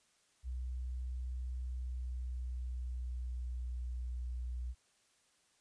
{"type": "tone with pitch glide", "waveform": "sine", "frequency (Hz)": [62.6, 61.24], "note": ["B1", "B1"], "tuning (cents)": [24, -14], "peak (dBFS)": -37, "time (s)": [0.43, 4.75], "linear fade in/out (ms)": 50, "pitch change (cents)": -38, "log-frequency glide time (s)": [1.62, 3.8], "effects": ["white hiss -72 dBFS RMS until 5.6 s", "resampled to 22050 Hz"]}